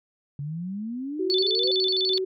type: exponential sweep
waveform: sine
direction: up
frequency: 138.6 to 523.3 Hz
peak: -29 dBFS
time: 0.39-1.71 s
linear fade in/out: 2 ms
type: tone with tremolo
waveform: sine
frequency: 376.3 Hz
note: F#4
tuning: 29 cents sharp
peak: -24 dBFS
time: 1.19-2.25 s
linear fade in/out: 10 ms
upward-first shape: square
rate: 2.2 Hz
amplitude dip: 30%
type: tone with vibrato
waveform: sine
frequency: 3951 Hz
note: B7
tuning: in tune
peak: -22 dBFS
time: 1.3-2.18 s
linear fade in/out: 0 ms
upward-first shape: square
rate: 12 Hz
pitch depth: 200 cents each way
effects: none